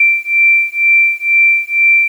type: beating tone pair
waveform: sine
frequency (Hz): 2349 / 2351.1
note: D7 / D7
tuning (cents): 0 / +1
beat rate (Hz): 2.1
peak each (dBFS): -11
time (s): 0-2.08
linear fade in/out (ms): 5
effects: 7-bit